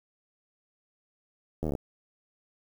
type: slowing click train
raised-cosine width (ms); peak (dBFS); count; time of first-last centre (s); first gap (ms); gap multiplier
2; -18; 10; 1.63-1.752; 12; 1.03
effects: 8-bit